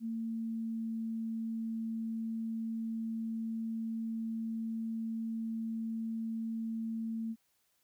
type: tone with pitch glide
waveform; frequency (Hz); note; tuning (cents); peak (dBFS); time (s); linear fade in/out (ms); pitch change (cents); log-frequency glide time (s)
sine; 226.6 to 225.2; A#3 to A3; -49 to +40; -34; 0-7.36; 50; -11; 0.2-1.04
effects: white hiss -75 dBFS RMS until 7.83 s